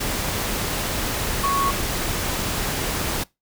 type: tone in noise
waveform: sine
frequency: 1108.7 Hz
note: C#6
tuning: in tune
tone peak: -19 dBFS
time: 1.43-1.71 s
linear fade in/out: 10 ms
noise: pink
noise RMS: -25 dBFS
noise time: 0-3.24 s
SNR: +3 dB
effects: noise-tail reverb RT60 0.2 s tail -22 dB re dry